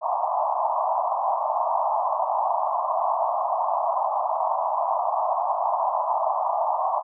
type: band-pass noise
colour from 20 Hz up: pink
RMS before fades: -24 dBFS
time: 0.01-7.03 s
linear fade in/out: 50 ms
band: 630 to 1100 Hz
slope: 96 dB/octave
effects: none